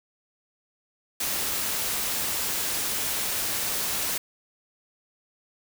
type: noise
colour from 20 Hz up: white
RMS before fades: -28 dBFS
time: 1.2-4.18 s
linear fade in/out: 5 ms
effects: none